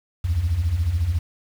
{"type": "beating tone pair", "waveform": "sine", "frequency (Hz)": [73.42, 87.42], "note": ["D2", "F2"], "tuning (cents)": [0, 2], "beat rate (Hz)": 14, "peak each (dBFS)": [-24, -19], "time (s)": [0.24, 1.19], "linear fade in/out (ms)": 10, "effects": ["tanh soft clip ceiling -13 dBFS", "7-bit"]}